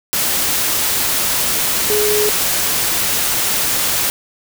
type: tone in noise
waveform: sine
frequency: 420 Hz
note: G#4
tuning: 19 cents sharp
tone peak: -15 dBFS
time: 1.9-2.29 s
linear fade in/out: 0 ms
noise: white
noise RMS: -17 dBFS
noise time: 0.13-4.1 s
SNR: -1 dB
effects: none